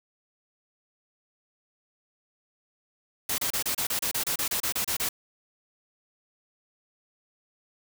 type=noise bursts; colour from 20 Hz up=white; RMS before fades=-28 dBFS; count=15; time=3.29-5.09 s; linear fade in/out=5 ms; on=92 ms; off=30 ms; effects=none